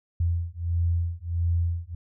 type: beating tone pair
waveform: sine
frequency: 84.5 / 86 Hz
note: E2 / F2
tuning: +43 / -26 cents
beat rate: 1.5 Hz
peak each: -26 dBFS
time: 0.2-1.95 s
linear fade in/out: 5 ms
effects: none